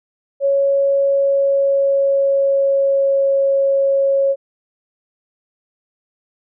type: tone with pitch glide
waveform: sine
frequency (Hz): 554.4 to 549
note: C#5 to C#5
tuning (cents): 0 to -17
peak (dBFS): -12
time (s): 0.4-4.36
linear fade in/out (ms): 50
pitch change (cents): -17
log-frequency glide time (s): 1.06-3.32
effects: none